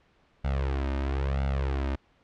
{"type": "tone with flanger", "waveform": "sawtooth", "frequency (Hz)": 68, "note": "C#2", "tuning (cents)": -33, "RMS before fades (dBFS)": -28, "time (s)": [0.44, 1.96], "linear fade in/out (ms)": 10, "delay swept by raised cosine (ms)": [1.4, 3.3], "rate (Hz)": 1, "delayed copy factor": 0.85, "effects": ["pink hiss -64 dBFS RMS until 2.23 s", "low-pass 3000 Hz 12 dB/octave"]}